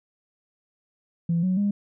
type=tone with pitch steps; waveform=sine; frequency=168.8 / 185.14 / 203.1 Hz; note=E3 / F#3 / G#3; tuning=+41 / +1 / -38 cents; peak=-19 dBFS; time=1.29-1.71 s; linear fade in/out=5 ms; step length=140 ms; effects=tanh soft clip ceiling -16 dBFS